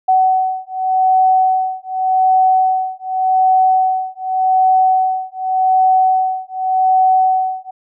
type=beating tone pair; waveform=sine; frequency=751 / 751.86 Hz; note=F#5 / F#5; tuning=+26 / +28 cents; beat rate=0.86 Hz; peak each=-14 dBFS; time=0.08-7.71 s; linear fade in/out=10 ms; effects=none